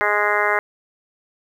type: harmonic tone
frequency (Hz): 207.7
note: G#3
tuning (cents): 0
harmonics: 2 / 3 / 4 / 5 / 6 / 7 / 8 / 9 / 10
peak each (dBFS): -25 / -25 / -25 / -25 / -25 / -25 / -25 / -25 / -25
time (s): 0.01-0.59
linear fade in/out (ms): 0
effects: 8-bit